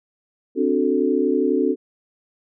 sine chord, D dominant seventh, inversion third, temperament equal, 261.6 / 293.7 / 370 / 440 Hz, C4 / D4 / F#4 / A4, 0 / 0 / 0 / 0 cents, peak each -22 dBFS, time 0.55-1.76 s, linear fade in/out 50 ms, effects none

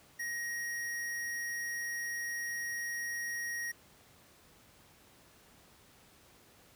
square tone, 1884 Hz, A#6, 18 cents sharp, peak -36 dBFS, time 0.19-3.72 s, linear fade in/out 10 ms, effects pink hiss -61 dBFS RMS until 6.75 s + high-pass 60 Hz 12 dB/octave

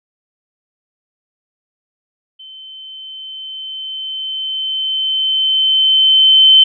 sine tone with level ramp, 3077 Hz, G7, 33 cents flat, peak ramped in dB -33 to -3 dBFS, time 2.39-6.64 s, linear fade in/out 10 ms, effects none

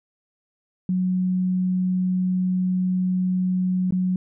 sine tone with dropouts, 183.8 Hz, F#3, 11 cents flat, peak -19 dBFS, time 0.89-4.16 s, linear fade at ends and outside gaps 2 ms, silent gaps 3.908-3.923 s, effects none

